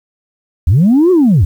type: linear two-way sweep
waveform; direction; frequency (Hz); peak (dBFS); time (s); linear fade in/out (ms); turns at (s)
sine; up then down; 68.2 to 378.8 to 68.2; -4; 0.67-1.45; 5; 1.11
effects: tanh soft clip ceiling -3 dBFS + 7-bit